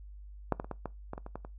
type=clicks; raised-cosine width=1 ms; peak=-13 / -20 / -29 / -22 / -21 / -23 / -27 / -29 / -24 / -30 dBFS; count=10; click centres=0.523 / 0.599 / 0.645 / 0.713 / 0.857 / 1.134 / 1.179 / 1.264 / 1.356 / 1.449 s; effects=noise-tail reverb RT60 0.2 s tail -21 dB re dry + added 50 Hz sine -45 dBFS peak until 1.58 s